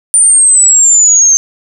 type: exponential sweep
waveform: sine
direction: down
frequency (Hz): 9190 to 6272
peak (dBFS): -3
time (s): 0.14-1.37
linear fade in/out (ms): 0
effects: none